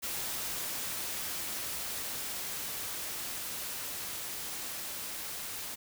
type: noise with level ramp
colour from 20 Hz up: white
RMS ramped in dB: -36 to -40 dBFS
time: 0.02-5.76 s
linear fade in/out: 20 ms
effects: none